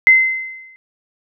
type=tone with exponential decay; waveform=sine; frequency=2063 Hz; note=C7; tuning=25 cents flat; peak=-3 dBFS; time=0.07-0.76 s; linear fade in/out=0 ms; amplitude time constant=150 ms; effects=none